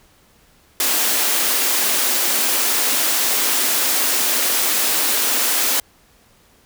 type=high-pass noise; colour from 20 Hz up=white; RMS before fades=-18 dBFS; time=0.8-5.8 s; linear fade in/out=2 ms; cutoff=220 Hz; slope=96 dB/octave; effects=pink hiss -54 dBFS RMS until 6.65 s